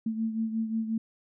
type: beating tone pair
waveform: sine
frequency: 222.3 / 227.9 Hz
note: A3 / A#3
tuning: +18 / -39 cents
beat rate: 5.6 Hz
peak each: -28 / -35 dBFS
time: 0.06-0.98 s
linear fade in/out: 5 ms
effects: none